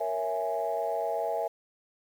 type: chord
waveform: sine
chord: A# half-diminished seventh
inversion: none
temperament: equal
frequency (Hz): 466.2 / 554.4 / 659.3 / 830.6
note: A#4 / C#5 / E5 / G#5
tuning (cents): 0 / 0 / 0 / 0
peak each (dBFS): -34 / -35 / -30 / -33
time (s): 0-1.48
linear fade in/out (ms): 10
effects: tanh soft clip ceiling -19 dBFS + 9-bit